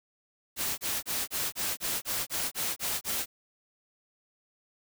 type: noise bursts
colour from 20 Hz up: white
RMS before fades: -31 dBFS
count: 11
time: 0.56-3.26 s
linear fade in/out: 50 ms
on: 220 ms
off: 28 ms
effects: none